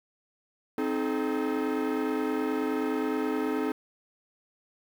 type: chord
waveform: 45% pulse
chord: A diminished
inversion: first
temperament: equal with one note detuned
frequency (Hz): 261.6 / 311.1 / 429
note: C4 / Eb4 / A4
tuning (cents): 0 / 0 / -44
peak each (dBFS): -31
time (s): 0.78-3.72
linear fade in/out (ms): 2
effects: low-pass 2000 Hz 12 dB/octave + 8-bit